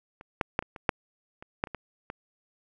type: clicks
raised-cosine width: 0.5 ms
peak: -30 / -10 / -9 / -25 / -26 / -6 / -28 / -11 / -27 / -20 / -21 dBFS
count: 11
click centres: 0.211 / 0.412 / 0.591 / 0.625 / 0.762 / 0.892 / 1.425 / 1.639 / 1.672 / 1.747 / 2.101 s
effects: none